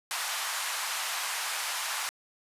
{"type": "band-pass noise", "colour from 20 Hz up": "pink", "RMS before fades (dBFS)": -33, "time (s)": [0.11, 2.09], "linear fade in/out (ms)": 0, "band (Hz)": [860, 13000], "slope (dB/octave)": 24, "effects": ["resampled to 32000 Hz"]}